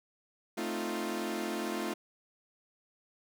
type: chord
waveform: sawtooth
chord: F dominant seventh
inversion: first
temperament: equal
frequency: 220 / 261.6 / 311.1 / 349.2 Hz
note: A3 / C4 / Eb4 / F4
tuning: 0 / 0 / 0 / 0 cents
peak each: -34 / -38 / -36 / -33 dBFS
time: 0.57-1.94 s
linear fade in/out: 10 ms
effects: none